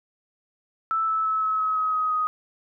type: tone with pitch steps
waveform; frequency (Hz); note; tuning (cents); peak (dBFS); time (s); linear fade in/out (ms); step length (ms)
sine; 1318.5 / 1308.6 / 1298.8 / 1289.1 / 1279.5 / 1269.9 / 1260.4 / 1251; E6 / E6 / E6 / E6 / D#6 / D#6 / D#6 / D#6; 0 / -13 / -26 / -39 / +48 / +35 / +22 / +9; -21; 0.91-2.27; 0; 170
effects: none